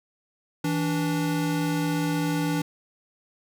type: tone pair together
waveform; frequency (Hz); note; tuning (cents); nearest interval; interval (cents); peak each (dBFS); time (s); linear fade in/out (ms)
square; 163.5 / 291.3; E3 / D4; -14 / -14; minor seventh; 1000; -27; 0.64-2.62; 5
effects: none